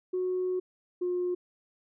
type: tone pair in turn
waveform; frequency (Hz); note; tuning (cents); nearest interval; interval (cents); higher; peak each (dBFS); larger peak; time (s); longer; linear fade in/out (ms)
sine; 367 / 358; F#4 / F4; -14 / +43; unison; 43; first; -26; neither; 0.13-0.6 / 1.01-1.35; first; 10
effects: tanh soft clip ceiling -23 dBFS

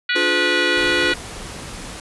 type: harmonic tone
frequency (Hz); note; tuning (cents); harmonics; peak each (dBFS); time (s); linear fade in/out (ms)
487.4; B4; -23; 3 / 4 / 5 / 6 / 7 / 8 / 9; -21 / -23 / -25 / -27 / -28 / -29 / -30; 0.09-1.14; 5
type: chord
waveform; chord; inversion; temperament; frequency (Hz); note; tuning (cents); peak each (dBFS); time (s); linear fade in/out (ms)
square; D diminished seventh; none; just; 293.7 / 352.4 / 422.9 / 507.5; D4 / F4 / Ab4 / Cb5; 0 / +16 / +31 / +47; -28 / -24 / -29 / -26; 0.15-1.13; 10
type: noise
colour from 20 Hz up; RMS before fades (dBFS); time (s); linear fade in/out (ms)
pink; -33; 0.77-2; 2
effects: resampled to 24000 Hz

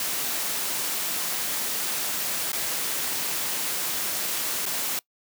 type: noise with dropouts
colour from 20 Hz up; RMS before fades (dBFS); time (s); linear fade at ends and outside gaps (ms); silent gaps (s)
white; -28; 0-4.99; 1; 2.519-2.531 / 4.655-4.662
effects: noise-tail reverb RT60 0.1 s tail -23 dB re dry + high-pass 150 Hz 12 dB/octave

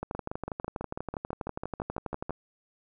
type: two click trains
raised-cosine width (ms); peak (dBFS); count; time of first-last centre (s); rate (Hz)
1; -20 / -19; 14 / 29; 0.15-2.295 / 0.03-2.306; 6.06 / 12.3
effects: none

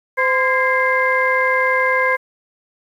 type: tone cluster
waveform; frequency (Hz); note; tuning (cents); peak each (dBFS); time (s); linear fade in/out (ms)
sine; 516 / 1030 / 1625 / 2093; C5 / C6 / G#6 / C7; -24 / -28 / -38 / 0; -19; 0.17-2.17; 20
effects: tanh soft clip ceiling -3 dBFS + 8-bit

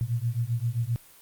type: beating tone pair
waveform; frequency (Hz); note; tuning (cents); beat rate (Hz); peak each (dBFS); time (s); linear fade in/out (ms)
sine; 114.2 / 121.8; A#2 / B2; -35 / -24; 7.6; -28; 0.01-0.96; 0
effects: white hiss -53 dBFS RMS until 1.21 s + Opus 32 kbps

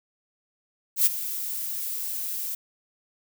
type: noise with ADSR envelope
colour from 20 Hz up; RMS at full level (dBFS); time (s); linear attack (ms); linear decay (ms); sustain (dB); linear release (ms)
violet; -17; 0.96-2.55; 100; 18; -14; 5
effects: none

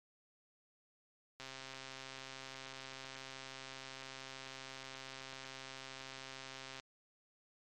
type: click train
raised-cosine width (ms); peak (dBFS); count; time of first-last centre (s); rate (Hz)
0.2; -30; 719; 1.4-6.798; 133
effects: MP3 64 kbps

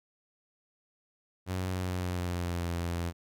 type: tone with pitch glide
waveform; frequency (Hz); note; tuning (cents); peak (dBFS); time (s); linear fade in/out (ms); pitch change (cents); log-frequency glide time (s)
sawtooth; 92.5 to 85.81; F#2 to F2; 0 to -30; -27; 1.46-3.13; 50; -130; 1.71-2.69
effects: none

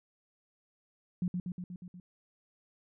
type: tone with echo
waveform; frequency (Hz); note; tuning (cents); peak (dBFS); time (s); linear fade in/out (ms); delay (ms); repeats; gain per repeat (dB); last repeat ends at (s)
sine; 179.2; F3; +45; -28; 1.22-1.28; 2; 120; 6; -3; 2
effects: none

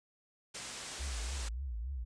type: low-pass noise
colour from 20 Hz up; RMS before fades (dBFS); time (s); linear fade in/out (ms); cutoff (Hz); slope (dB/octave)
white; -45; 0.54-1.49; 10; 8900; 48
type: tone with vibrato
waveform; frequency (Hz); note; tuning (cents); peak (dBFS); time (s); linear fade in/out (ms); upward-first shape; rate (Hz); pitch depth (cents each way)
sine; 61.4; B1; -9; -36; 0.99-2.05; 20; triangle; 3.5; 260
effects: none

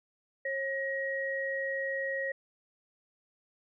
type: tone pair together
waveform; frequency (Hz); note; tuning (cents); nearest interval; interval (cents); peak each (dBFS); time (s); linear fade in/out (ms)
sine; 542 / 1893.9; C#5 / A#6; -39 / +27; octave + minor seventh; 2166; -34 / -33; 0.45-2.32; 5
effects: none

